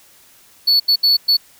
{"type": "tone bursts at uneven times", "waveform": "triangle", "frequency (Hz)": 4435, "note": "C#8", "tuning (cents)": 0, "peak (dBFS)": -9, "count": 4, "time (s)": [[0.67, 0.8], [0.88, 0.96], [1.03, 1.17], [1.28, 1.37]], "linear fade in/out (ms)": 10, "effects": ["white hiss -49 dBFS RMS until 1.59 s"]}